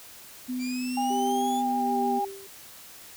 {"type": "tone with pitch glide", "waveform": "sine", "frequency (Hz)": [251.8, 245.1], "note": ["B3", "B3"], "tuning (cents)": [34, -13], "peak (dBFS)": -28, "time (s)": [0.48, 2.2], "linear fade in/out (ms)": 20, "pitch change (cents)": -47, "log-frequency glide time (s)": [1.44, 2.03]}
{"type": "linear sweep", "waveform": "20% pulse", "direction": "up", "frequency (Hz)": [2312, 3520], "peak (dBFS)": -32, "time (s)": [0.58, 1.63], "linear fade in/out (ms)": 50}
{"type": "tone with vibrato", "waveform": "sine", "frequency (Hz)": 804, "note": "G5", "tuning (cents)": 44, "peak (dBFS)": -25, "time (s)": [0.97, 2.25], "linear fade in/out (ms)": 5, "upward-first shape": "square", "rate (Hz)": 6.6, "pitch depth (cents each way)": 11}
{"type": "tone with tremolo", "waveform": "sine", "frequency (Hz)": 392, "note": "G4", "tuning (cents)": 0, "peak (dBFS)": -29, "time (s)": [1.1, 2.47], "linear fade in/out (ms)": 5, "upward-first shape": "sine", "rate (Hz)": 1.3, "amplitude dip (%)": 85}
{"effects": ["white hiss -47 dBFS RMS until 3.16 s"]}